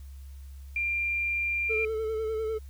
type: tone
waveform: sine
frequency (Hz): 2384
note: D7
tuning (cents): +25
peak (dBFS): -26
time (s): 0.76-1.85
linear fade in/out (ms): 2
type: tone with vibrato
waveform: triangle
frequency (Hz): 440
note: A4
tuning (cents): 0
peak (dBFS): -26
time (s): 1.69-2.59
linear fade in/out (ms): 20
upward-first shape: sine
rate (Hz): 10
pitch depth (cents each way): 33
effects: added 68 Hz sine -41 dBFS peak until 2.69 s + white hiss -62 dBFS RMS until 2.69 s